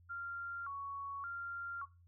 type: tone with vibrato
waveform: sine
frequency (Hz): 1244.5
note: D#6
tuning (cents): 0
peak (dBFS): -40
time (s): 0.09-1.86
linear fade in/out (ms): 20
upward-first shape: square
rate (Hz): 0.87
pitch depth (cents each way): 190
effects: noise-tail reverb RT60 0.3 s tail -20 dB re dry + added 87 Hz sine -61 dBFS peak until 2.07 s